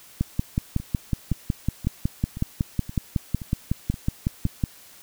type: two click trains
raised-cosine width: 5 ms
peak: -21 / -9 dBFS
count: 8 / 25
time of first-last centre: 0.8-4.465 / 0.21-4.638 s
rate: 1.91 / 5.42 Hz
effects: white hiss -49 dBFS RMS until 5.02 s